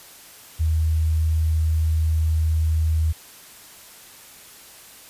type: tone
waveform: sine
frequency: 79.4 Hz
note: D#2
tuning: 36 cents sharp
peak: -17 dBFS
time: 0.59-3.13 s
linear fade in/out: 20 ms
effects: white hiss -45 dBFS RMS until 5.09 s + resampled to 32000 Hz